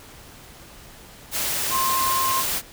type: tone in noise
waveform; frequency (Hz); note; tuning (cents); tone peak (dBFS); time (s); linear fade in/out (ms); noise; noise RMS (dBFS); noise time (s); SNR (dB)
sine; 1056; C6; +16; -21; 1.7-2.44; 50; white; -25; 1.31-2.62; +1
effects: pink hiss -45 dBFS RMS until 2.72 s